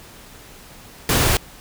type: noise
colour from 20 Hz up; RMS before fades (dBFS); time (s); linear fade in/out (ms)
pink; -17; 1.09-1.37; 2
effects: pink hiss -43 dBFS RMS until 1.6 s